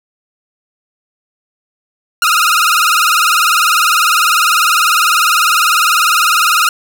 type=tone with vibrato; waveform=sawtooth; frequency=1324 Hz; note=E6; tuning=7 cents sharp; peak=-5 dBFS; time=2.22-6.69 s; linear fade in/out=2 ms; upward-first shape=sine; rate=20 Hz; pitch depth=130 cents each way; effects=none